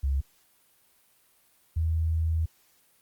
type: tone pair in turn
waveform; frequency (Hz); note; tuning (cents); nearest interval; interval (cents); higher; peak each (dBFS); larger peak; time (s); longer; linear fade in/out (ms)
sine; 68.3 / 80.9; C#2 / E2; -25 / -32; minor third; 293; second; -23; neither; 0.03-0.21 / 1.76-2.46; second; 10
effects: white hiss -64 dBFS RMS until 3.01 s + Opus 48 kbps